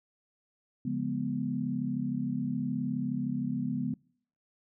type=chord; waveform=sine; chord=C# dominant seventh; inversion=none; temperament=equal with one note detuned; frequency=140.69 / 174.61 / 207.7 / 246.9 Hz; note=C#3 / E#3 / G#3 / B3; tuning=+26 / 0 / 0 / 0 cents; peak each=-36 / -38 / -35 / -32 dBFS; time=0.85-3.94 s; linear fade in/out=5 ms; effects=noise-tail reverb RT60 0.6 s tail -26 dB re dry